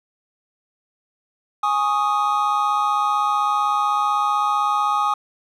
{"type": "chord", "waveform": "triangle", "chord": "Ab suspended fourth", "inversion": "none", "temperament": "equal", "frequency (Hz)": [830.6, 1108.7, 1244.5], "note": ["Ab5", "Db6", "Eb6"], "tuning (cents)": [0, 0, 0], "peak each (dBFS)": [-20, -23, -18], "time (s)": [1.63, 5.14], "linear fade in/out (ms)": 5, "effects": []}